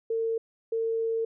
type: tone pair in turn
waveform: sine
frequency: 452.8 / 452.8 Hz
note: A4 / A4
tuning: +50 / +50 cents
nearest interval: unison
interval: 0 cents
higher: neither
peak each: -25 dBFS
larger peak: neither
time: 0.1-0.38 / 0.72-1.25 s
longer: second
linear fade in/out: 5 ms
effects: none